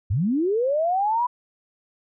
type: linear sweep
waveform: sine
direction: up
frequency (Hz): 80.7 to 998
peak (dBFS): -19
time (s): 0.1-1.27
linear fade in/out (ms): 10
effects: none